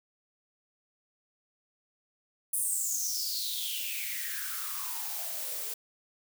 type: noise with high-pass filter sweep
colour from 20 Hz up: blue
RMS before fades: -34 dBFS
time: 2.53-5.74 s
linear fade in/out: 5 ms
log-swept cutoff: 10000 to 420 Hz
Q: 7.6
effects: none